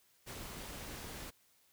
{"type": "noise with amplitude modulation", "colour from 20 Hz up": "pink", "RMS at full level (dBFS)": -44, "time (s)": [0.26, 1.31], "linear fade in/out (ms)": 20, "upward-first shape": "sine", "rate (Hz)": 272, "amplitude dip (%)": 50, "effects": ["white hiss -70 dBFS RMS until 1.72 s"]}